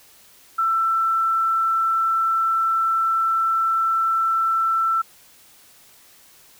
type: tone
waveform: sine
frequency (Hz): 1335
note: E6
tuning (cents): +22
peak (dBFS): -17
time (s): 0.58-5.02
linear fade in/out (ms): 10
effects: white hiss -51 dBFS RMS until 6.59 s